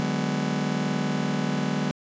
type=chord; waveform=40% pulse; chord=G# half-diminished seventh; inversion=second; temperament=just; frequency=149.51 / 186.89 / 207.7 / 249.2 Hz; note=D3 / F#3 / G#3 / B3; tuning=+31 / +18 / 0 / +16 cents; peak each=-29 dBFS; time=0-1.91 s; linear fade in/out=0 ms; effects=resampled to 16000 Hz